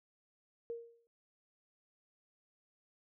sine tone with exponential decay, 466.2 Hz, A#4, in tune, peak -36 dBFS, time 0.7-1.07 s, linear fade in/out 0 ms, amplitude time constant 79 ms, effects none

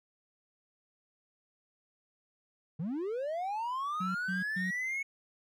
triangle linear sweep, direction up, 141.9 to 2217 Hz, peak -30 dBFS, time 2.79-5.03 s, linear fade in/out 10 ms
sine tone bursts, 185 Hz, F#3, in tune, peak -32 dBFS, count 3, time 4-4.71 s, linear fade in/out 10 ms, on 150 ms, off 130 ms
effects tanh soft clip ceiling -25 dBFS

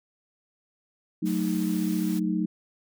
sine chord, D# diminished, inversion first, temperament equal, 185 / 220 / 311.1 Hz, F#3 / A3 / D#4, 0 / 0 / 0 cents, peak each -27 / -29 / -28 dBFS, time 1.22-2.46 s, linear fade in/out 10 ms
white noise, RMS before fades -42 dBFS, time 1.25-2.2 s, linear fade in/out 20 ms
effects none

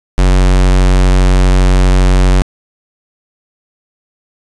square tone, 46.25 Hz, F#1, in tune, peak -6 dBFS, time 0.18-2.42 s, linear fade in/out 0 ms, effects resampled to 22050 Hz + 7-bit

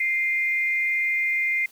sine tone pair together, 2093 / 2439 Hz, C7 / D#7, 0 / -35 cents, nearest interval minor third, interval 265 cents, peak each -21 / -31 dBFS, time 0-1.66 s, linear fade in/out 5 ms, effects white hiss -54 dBFS RMS until 1.71 s

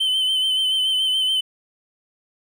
triangle tone with vibrato, 3067 Hz, G7, 38 cents flat, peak -16 dBFS, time 0-1.41 s, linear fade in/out 10 ms, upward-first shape sine, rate 7 Hz, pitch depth 34 cents each way, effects none

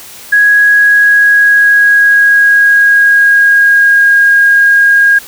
sine tone with pitch glide, 1661.2 to 1628.9 Hz, G#6 to G#6, 0 to -34 cents, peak -3 dBFS, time 0.32-5.19 s, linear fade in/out 10 ms, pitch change -34 cents, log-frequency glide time 0.64-4.14 s, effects white hiss -31 dBFS RMS until 5.27 s

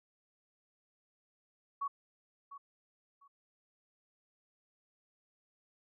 sine tone with echo, 1120 Hz, C#6, 18 cents sharp, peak -33 dBFS, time 1.81-1.88 s, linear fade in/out 10 ms, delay 700 ms, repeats 2, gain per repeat -13 dB, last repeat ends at 3.28 s, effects none

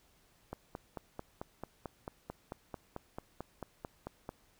click train, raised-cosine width 1 ms, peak -26 dBFS, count 18, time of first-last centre 0.53-4.291 s, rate 4.52 Hz, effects pink hiss -68 dBFS RMS until 4.59 s

